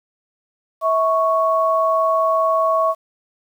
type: tone pair together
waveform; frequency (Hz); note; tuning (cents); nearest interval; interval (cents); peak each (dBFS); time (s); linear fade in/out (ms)
sine; 649 / 1108.7; E5 / C#6; -27 / 0; major sixth; 927; -17; 0.81-2.95; 50
effects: 8-bit

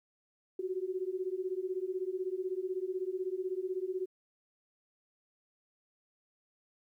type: beating tone pair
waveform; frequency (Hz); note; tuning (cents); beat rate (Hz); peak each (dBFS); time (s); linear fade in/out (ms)
sine; 364.2 / 380.2; F#4 / F#4; -27 / +47; 16; -36 / -36; 0.59-4.06; 5
effects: 12-bit

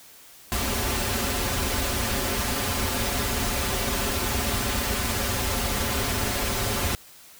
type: noise with comb filter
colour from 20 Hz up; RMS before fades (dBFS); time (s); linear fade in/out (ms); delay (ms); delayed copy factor
pink; -26; 0.52-6.95; 0; 6.3; -0.95
effects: white hiss -49 dBFS RMS until 7.39 s

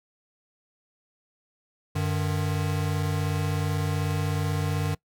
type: tone pair together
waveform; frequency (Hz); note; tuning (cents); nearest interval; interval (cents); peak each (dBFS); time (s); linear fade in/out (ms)
square; 95.44 / 151.5; G2 / D#3; -46 / -46; minor sixth; 800; -28; 1.95-4.95; 10
effects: noise-tail reverb RT60 0.1 s tail -22 dB re dry

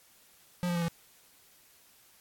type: tone with pitch steps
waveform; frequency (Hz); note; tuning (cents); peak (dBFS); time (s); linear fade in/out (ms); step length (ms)
square; 177.5 / 174.25 / 171.06 / 167.93; F3 / F3 / F3 / E3; +28 / -4 / -36 / +32; -29; 0.63-0.882; 0; 63
effects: white hiss -61 dBFS RMS until 2.2 s + AAC 64 kbps

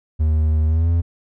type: tone with pitch glide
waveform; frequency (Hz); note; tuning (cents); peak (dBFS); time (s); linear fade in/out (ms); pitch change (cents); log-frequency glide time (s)
triangle; 77.78 to 84.33; D#2 to E2; 0 to +40; -12; 0.19-1.02; 20; +140; 0.66-0.9
effects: none

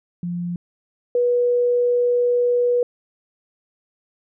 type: tone pair in turn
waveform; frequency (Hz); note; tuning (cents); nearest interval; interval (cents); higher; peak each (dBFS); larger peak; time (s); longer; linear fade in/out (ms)
sine; 174.61 / 486.7; F3 / B4; 0 / -25; octave + tritone; 1775; second; -23 / -15; second; 0.23-0.56 / 1.15-2.83; second; 2
effects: none

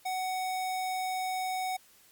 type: tone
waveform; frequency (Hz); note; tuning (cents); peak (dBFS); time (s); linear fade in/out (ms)
square; 746; F#5; +14; -31; 0.05-1.77; 10
effects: white hiss -60 dBFS RMS until 2.11 s + MP3 96 kbps

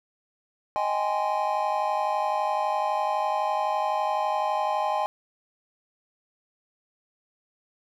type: chord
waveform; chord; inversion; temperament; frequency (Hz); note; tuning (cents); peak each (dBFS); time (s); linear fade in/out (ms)
triangle; Ab major seventh; second; just; 623 / 778.7 / 830.6 / 1038.3; Eb5 / G5 / Ab5 / C6; +2 / -12 / 0 / -14; -28 / -29 / -25 / -28; 0.76-5.06; 0
effects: none

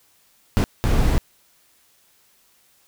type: noise bursts at uneven times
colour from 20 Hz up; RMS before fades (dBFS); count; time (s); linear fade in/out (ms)
brown; -17; 2; 0.57-0.64 / 0.84-1.18; 0
effects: white hiss -59 dBFS RMS until 2.87 s

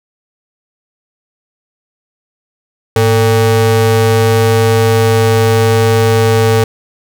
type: ring-modulated tone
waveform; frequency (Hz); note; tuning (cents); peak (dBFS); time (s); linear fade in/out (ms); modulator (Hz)
square; 171.9; F3; -27; -5; 2.96-6.64; 2; 278
effects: none

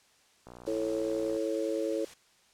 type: click train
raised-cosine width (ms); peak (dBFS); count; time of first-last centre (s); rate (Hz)
1; -33; 55; 0.47-1.364; 60.4
type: noise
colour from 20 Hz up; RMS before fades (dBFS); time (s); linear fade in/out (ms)
white; -49; 0.66-2.14; 5
type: harmonic tone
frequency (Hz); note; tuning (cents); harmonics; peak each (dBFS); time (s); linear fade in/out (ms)
110; A2; 0; 3 / 4 / 5; -33 / -33 / -33; 0.67-2.05; 5
effects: white hiss -64 dBFS RMS until 2.53 s + low-pass 8000 Hz 12 dB/octave

